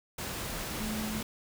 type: tone in noise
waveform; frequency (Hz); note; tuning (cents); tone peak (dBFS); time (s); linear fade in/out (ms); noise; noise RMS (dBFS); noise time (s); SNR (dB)
sine; 216.3; A3; -29; -34; 0.8-1.21; 5; pink; -37; 0.18-1.23; 0
effects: none